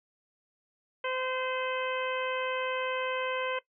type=harmonic tone; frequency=515 Hz; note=C5; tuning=28 cents flat; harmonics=1 / 2 / 3 / 4 / 5 / 6; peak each=-33 / -36 / -38 / -39 / -40 / -41 dBFS; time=1.04-3.59 s; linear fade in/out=5 ms; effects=noise-tail reverb RT60 0.1 s tail -18 dB re dry